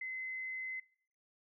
sine tone, 2048 Hz, C7, 38 cents flat, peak -38 dBFS, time 0.01-0.8 s, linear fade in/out 5 ms, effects noise-tail reverb RT60 0.6 s tail -23 dB re dry

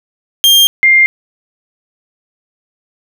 40% pulse / sine tone pair in turn, 3200 / 2108 Hz, G7 / C7, +35 / +12 cents, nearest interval perfect fifth, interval 723 cents, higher first, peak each -4 dBFS, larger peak neither, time 0.44-0.67 / 0.83-1.06 s, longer neither, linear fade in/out 0 ms, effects none

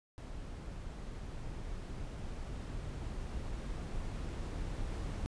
brown noise with level ramp, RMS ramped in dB -44 to -38 dBFS, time 0.18-5.26 s, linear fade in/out 0 ms, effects resampled to 22050 Hz

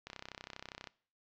click train, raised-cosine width 0.2 ms, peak -26 dBFS, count 27, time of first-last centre 0.07-0.872 s, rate 32.4 Hz, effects noise-tail reverb RT60 0.5 s tail -22 dB re dry + low-pass 5000 Hz 12 dB/octave

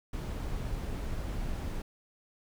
brown noise, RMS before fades -35 dBFS, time 0.13-1.82 s, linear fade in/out 5 ms, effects none

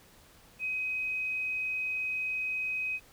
sine tone, 2523 Hz, D#7, 23 cents sharp, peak -30 dBFS, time 0.59-3 s, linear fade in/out 50 ms, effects pink hiss -58 dBFS RMS until 3.12 s

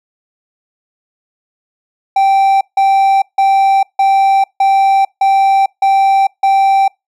triangle tone bursts, 781 Hz, G5, 7 cents flat, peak -5 dBFS, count 8, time 2.16-6.88 s, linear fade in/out 5 ms, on 450 ms, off 160 ms, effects noise-tail reverb RT60 0.2 s tail -26 dB re dry

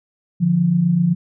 sine tone pair together, 147.16 / 175 Hz, D3 / F3, +4 / +4 cents, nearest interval minor third, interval 300 cents, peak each -20 / -14 dBFS, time 0.4-1.15 s, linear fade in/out 20 ms, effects none

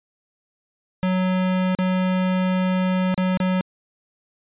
square tone with dropouts, 185 Hz, F#3, in tune, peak -19 dBFS, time 1.03-3.61 s, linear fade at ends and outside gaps 0 ms, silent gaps 1.75-1.788 / 3.143-3.178 / 3.373-3.402 s, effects resampled to 8000 Hz

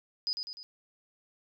sine tone with echo, 4978 Hz, D#8, in tune, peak -28 dBFS, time 0.27-0.33 s, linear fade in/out 0 ms, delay 100 ms, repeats 3, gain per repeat -5 dB, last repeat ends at 0.63 s, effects none

